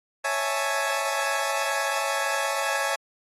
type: chord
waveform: 20% pulse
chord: A major seventh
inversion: first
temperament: equal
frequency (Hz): 554.4 / 659.3 / 830.6 / 880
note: C#5 / E5 / G#5 / A5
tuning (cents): 0 / 0 / 0 / 0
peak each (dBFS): -24 / -26 / -25 / -27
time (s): 0.24-2.96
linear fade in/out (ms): 10
effects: AAC 32 kbps